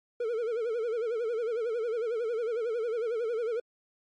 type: tone with vibrato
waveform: triangle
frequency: 460 Hz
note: A#4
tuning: 23 cents flat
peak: -26 dBFS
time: 0.2-3.6 s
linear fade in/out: 5 ms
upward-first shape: sine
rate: 11 Hz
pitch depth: 110 cents each way
effects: MP3 48 kbps